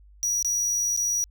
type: tone with dropouts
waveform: square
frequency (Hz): 5800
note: F#8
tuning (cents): -35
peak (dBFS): -23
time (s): 0.23-1.24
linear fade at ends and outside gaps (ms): 0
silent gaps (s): 0.426-0.447 / 0.964-0.974
effects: added 50 Hz sine -49 dBFS peak until 1.3 s